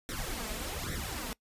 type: noise with flanger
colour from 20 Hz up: pink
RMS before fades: -37 dBFS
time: 0.09-1.33 s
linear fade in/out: 0 ms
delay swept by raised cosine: 0.52 to 4.72 ms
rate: 1.2 Hz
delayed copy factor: +0.85
effects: noise-tail reverb RT60 0.1 s tail -23 dB re dry + resampled to 32000 Hz